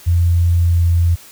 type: tone with pitch glide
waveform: sine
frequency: 86 to 85.41 Hz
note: F2 to F2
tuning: -26 to -38 cents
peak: -10 dBFS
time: 0.06-1.16 s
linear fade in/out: 20 ms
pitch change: -12 cents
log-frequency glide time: 0.62-0.73 s
effects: white hiss -41 dBFS RMS until 1.31 s